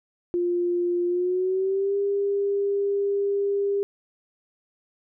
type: tone with pitch glide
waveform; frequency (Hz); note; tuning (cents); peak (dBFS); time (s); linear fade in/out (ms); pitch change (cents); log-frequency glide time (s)
sine; 350.9 to 400.8; F4 to G4; +8 to +38; -21; 0.34-3.83; 0; +230; 1.07-1.96
effects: none